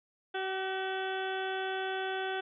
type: harmonic tone with a mistuned harmonic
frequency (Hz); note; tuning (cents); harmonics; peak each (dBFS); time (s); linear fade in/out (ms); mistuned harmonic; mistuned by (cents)
380; F#4; +46; 1 / 2 / 3 / 4 / 5 / 6 / 7 / 8 / 9; -36 / -37 / -49 / -38 / -47 / -52 / -48 / -48 / -45; 0.34-2.41; 10; 3; +38
effects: none